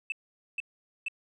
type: tone bursts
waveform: sine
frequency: 2637 Hz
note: E7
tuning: in tune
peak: -28 dBFS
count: 3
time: 0.1-1.083 s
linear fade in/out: 2 ms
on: 21 ms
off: 460 ms
effects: tanh soft clip ceiling -26 dBFS